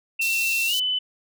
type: tone with pitch glide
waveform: sine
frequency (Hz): 2697 to 3010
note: E7 to F#7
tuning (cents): +39 to +29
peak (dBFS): -21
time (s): 0.19-0.99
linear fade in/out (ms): 10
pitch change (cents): +190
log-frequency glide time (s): 0.67-0.75
type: high-pass noise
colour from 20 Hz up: pink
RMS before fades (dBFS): -30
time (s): 0.21-0.8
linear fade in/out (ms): 10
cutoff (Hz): 3600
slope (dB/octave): 96
effects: none